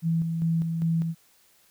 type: tone with tremolo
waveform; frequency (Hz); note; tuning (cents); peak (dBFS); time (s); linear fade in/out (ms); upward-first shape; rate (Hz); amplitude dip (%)
sine; 164.81; E3; 0; -21; 0.02-1.15; 50; square; 2.5; 40
effects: white hiss -61 dBFS RMS until 1.7 s